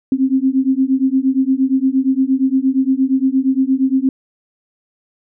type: beating tone pair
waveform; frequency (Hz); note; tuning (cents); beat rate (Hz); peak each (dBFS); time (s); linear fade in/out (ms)
sine; 260.6 / 269.2; C4 / C4; -7 / +49; 8.6; -15; 0.12-4.09; 2
effects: none